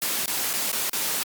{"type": "noise with dropouts", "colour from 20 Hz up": "white", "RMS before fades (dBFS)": -26, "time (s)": [0.02, 1.23], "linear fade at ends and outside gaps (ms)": 0, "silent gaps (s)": [[0.258, 0.279], [0.531, 0.537], [0.717, 0.729], [0.896, 0.931]], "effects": ["high-pass 150 Hz 12 dB/octave", "Opus 48 kbps"]}